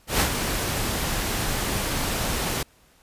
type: noise with ADSR envelope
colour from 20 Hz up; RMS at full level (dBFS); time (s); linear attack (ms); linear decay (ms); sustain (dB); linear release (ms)
pink; -19; 0.07-2.63; 130; 86; -7; 4
effects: pink hiss -58 dBFS RMS until 3.02 s + resampled to 32000 Hz